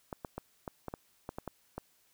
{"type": "clicks", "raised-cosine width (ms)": 1, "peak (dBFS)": -24, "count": 10, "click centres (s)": [0.128, 0.248, 0.38, 0.678, 0.883, 0.939, 1.291, 1.385, 1.477, 1.78], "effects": ["white hiss -69 dBFS RMS until 2.13 s"]}